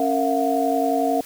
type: tone cluster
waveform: sine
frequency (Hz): 275.6 / 460.7 / 673 / 724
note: C#4 / A#4 / E5 / F#5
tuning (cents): -10 / -20 / +36 / -38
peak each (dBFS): -23 / -25 / -23 / -23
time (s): 0-1.21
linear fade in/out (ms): 2
effects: white hiss -42 dBFS RMS until 1.25 s